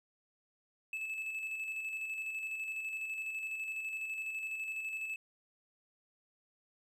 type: tone with tremolo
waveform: triangle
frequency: 2612 Hz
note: E7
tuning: 17 cents flat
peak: -34 dBFS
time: 0.93-5.16 s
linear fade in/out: 2 ms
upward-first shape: square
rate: 12 Hz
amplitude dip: 35%
effects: none